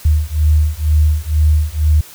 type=beating tone pair; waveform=sine; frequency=75.4 / 77.5 Hz; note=D2 / D#2; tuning=+46 / -6 cents; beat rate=2.1 Hz; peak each=-13 dBFS; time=0.05-2.01 s; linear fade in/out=5 ms; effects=white hiss -38 dBFS RMS until 2.14 s